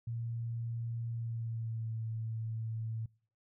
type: tone with pitch glide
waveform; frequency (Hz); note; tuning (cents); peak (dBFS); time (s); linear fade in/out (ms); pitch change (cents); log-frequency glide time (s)
sine; 116.2 to 112.11; A#2 to A2; -5 to +33; -35; 0.07-3.06; 5; -62; 1.11-1.93
effects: noise-tail reverb RT60 0.5 s tail -26 dB re dry